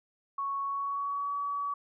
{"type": "tone with pitch glide", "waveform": "sine", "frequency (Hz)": [1108.7, 1137.9], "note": ["C#6", "C#6"], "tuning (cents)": [0, 45], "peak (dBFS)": -30, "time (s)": [0.38, 1.74], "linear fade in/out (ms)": 5, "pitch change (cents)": 45, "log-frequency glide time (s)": [0.62, 1.34], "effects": []}